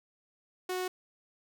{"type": "tone", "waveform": "sawtooth", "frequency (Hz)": 367.4, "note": "F#4", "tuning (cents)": -12, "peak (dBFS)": -28, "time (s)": [0.69, 0.88], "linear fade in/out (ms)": 5, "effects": []}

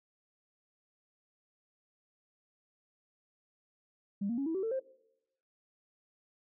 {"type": "tone with pitch steps", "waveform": "sine", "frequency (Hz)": [200, 235.1, 276.4, 324.9, 381.9, 449, 527.8], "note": ["G3", "A#3", "C#4", "E4", "G4", "A4", "C5"], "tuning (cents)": [35, 15, -5, -25, -45, 35, 15], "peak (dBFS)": -30, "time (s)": [4.21, 4.798], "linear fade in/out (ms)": 10, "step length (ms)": 84, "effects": ["noise-tail reverb RT60 0.9 s tail -23 dB re dry", "tanh soft clip ceiling -26 dBFS"]}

